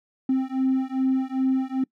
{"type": "beating tone pair", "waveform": "triangle", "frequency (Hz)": [261.6, 264.1], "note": ["C4", "C4"], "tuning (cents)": [0, 16], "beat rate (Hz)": 2.5, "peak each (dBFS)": -21, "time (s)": [0.29, 1.84], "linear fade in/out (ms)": 5, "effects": ["noise-tail reverb RT60 0.1 s tail -25 dB re dry", "tanh soft clip ceiling -14 dBFS"]}